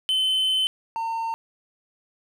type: tone pair in turn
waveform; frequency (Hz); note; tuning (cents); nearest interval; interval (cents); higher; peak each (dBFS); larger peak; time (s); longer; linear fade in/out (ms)
triangle; 3057 / 908.9; G7 / A#5; -44 / -44; octave + major sixth; 2100; first; -18 / -23; first; 0.09-0.67 / 0.96-1.34; first; 0
effects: none

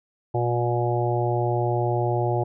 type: harmonic tone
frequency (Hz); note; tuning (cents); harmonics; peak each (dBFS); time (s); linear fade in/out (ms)
120; B2; -49; 1 / 3 / 4 / 5 / 6 / 7; -24 / -26 / -33 / -30 / -29 / -30; 0.34-2.44; 10
effects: none

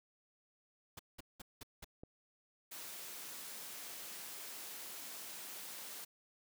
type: noise bursts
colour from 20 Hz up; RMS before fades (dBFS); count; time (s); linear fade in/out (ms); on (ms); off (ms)
pink; -49; 5; 0.97-1.845; 5; 23; 190
type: click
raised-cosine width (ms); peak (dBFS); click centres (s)
2; -36; 2.035
type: high-pass noise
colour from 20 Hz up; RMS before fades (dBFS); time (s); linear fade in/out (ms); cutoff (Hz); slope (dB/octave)
white; -48; 2.71-6.05; 10; 190; 12
effects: none

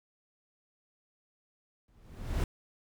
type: noise with exponential growth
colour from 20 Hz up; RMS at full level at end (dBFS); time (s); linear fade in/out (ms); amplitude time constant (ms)
brown; -26; 1.88-2.44; 2; 120
effects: none

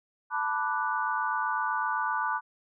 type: chord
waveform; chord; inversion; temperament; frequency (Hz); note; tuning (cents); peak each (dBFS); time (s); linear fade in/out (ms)
sine; B minor seventh; third; equal; 880 / 987.8 / 1174.7 / 1480; A5 / B5 / D6 / F#6; 0 / 0 / 0 / 0; -32; 0.3-2.41; 50
effects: none

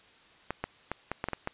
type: clicks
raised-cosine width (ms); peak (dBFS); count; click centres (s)
0.5; -16; 8; 0.506 / 0.64 / 0.916 / 1.116 / 1.241 / 1.286 / 1.333 / 1.474
effects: white hiss -58 dBFS RMS until 1.53 s + resampled to 8000 Hz

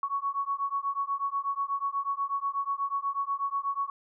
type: beating tone pair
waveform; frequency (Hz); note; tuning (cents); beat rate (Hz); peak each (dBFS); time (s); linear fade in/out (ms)
sine; 1110 / 1118.2; C#6 / C#6; +2 / +15; 8.2; -31; 0.03-3.9; 2
effects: none

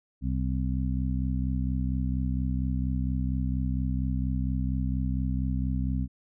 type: harmonic tone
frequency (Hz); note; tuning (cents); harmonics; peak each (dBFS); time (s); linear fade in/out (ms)
64.3; C2; -30; 1 / 2 / 3 / 4; -28 / -31 / -33 / -34; 0.21-6.08; 50
effects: none

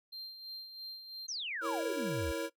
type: tone with tremolo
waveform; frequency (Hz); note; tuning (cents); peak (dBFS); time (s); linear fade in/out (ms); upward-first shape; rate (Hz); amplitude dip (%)
triangle; 4170; C8; -7; -40; 0.12-1.27; 10; sine; 3; 55
type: exponential sweep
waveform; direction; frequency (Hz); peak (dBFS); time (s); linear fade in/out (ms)
sine; down; 6490 to 63; -36; 1.28-2.32; 10
type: chord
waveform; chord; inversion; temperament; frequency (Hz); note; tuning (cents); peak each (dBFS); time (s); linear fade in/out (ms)
square; A# diminished; second; equal; 329.6 / 466.2 / 554.4; E4 / A#4 / C#5; 0 / 0 / 0; -39; 1.61-2.5; 50
effects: noise-tail reverb RT60 0.1 s tail -18 dB re dry

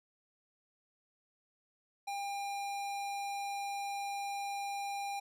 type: tone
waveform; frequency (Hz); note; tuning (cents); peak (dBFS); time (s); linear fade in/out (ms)
square; 801; G5; +37; -37; 2.07-5.2; 10
effects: low-pass 12000 Hz 12 dB/octave

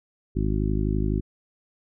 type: harmonic tone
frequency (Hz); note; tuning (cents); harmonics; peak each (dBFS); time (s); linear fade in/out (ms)
51.91; G#1; 0; 1 / 2 / 3 / 4 / 5 / 6 / 7; -25 / -28 / -30 / -31 / -32 / -33 / -33; 0.35-1.21; 20
effects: none

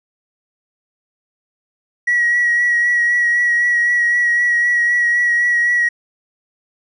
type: tone with vibrato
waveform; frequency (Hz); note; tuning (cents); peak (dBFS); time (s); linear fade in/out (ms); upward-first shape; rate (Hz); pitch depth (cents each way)
triangle; 1917; A#6; +48; -9; 2.07-5.89; 10; sine; 3.9; 20
effects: tanh soft clip ceiling -9 dBFS + resampled to 22050 Hz

